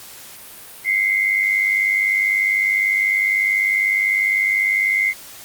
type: tone pair together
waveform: sine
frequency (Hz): 2062 / 2162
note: C7 / C#7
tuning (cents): -26 / -44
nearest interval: minor second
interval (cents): 82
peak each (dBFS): -17 / -19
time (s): 0.84-5.14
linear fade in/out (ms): 50
effects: white hiss -39 dBFS RMS until 5.44 s + Opus 48 kbps